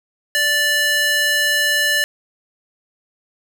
square tone with high-pass filter, 586 Hz, D5, 4 cents flat, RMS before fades -17 dBFS, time 0.35-2.04 s, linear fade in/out 0 ms, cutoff 1700 Hz, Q 1.4, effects none

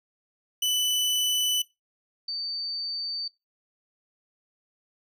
sawtooth / sine tone pair in turn, 2988 / 4585 Hz, F#7 / D8, +16 / -42 cents, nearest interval perfect fifth, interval 742 cents, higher second, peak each -20 / -29 dBFS, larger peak first, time 0.62-1.62 / 2.28-3.28 s, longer neither, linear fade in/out 5 ms, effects noise-tail reverb RT60 0.2 s tail -19 dB re dry

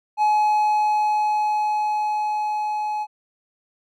triangle tone with level ramp, 847 Hz, G#5, 34 cents sharp, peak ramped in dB -13 to -21 dBFS, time 0.17-3.07 s, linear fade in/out 50 ms, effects none

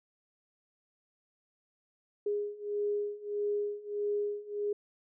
sine beating tone pair, 411.7 / 413.3 Hz, G#4 / G#4, -15 / -8 cents, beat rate 1.6 Hz, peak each -35 / -33 dBFS, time 2.26-4.73 s, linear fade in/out 5 ms, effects none

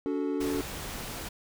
triangle chord, D major, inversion none, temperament equal with one note detuned, 286.1 / 370 / 440 Hz, D4 / F#4 / A4, -45 / 0 / 0 cents, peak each -28 / -32 / -32 dBFS, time 0.06-0.61 s, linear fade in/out 0 ms
pink noise, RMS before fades -38 dBFS, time 0.4-1.29 s, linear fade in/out 10 ms
effects none

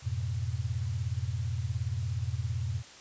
sine chord, F diminished, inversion none, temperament equal with one note detuned, 87.31 / 106.25 / 123.47 Hz, F2 / Ab2 / Cb3, 0 / +40 / 0 cents, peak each -34 dBFS, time 0.02-2.83 s, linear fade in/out 50 ms, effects white hiss -50 dBFS RMS until 3 s + resampled to 16000 Hz

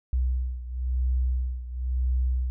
sine beating tone pair, 62.7 / 63.68 Hz, B1 / C2, +27 / -46 cents, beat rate 0.98 Hz, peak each -25 / -29 dBFS, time 0.13-2.5 s, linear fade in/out 0 ms, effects none

